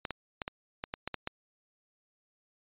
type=clicks; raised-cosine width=0.3 ms; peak=-18 dBFS; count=9; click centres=0.052 / 0.107 / 0.418 / 0.479 / 0.839 / 0.939 / 1.076 / 1.143 / 1.274 s; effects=resampled to 8000 Hz